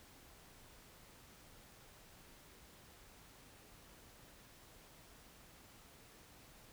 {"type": "silence", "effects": ["pink hiss -61 dBFS RMS until 6.72 s"]}